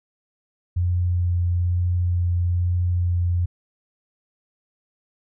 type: tone with vibrato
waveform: sine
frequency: 88.2 Hz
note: F2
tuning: 18 cents sharp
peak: -18 dBFS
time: 0.76-3.46 s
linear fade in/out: 10 ms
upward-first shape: sine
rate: 1.1 Hz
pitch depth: 11 cents each way
effects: none